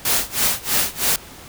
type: noise with tremolo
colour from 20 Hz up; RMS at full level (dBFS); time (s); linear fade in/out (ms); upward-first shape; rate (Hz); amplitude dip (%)
white; -17; 0.05-1.16; 2; sine; 3.1; 95
effects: pink hiss -40 dBFS RMS until 1.48 s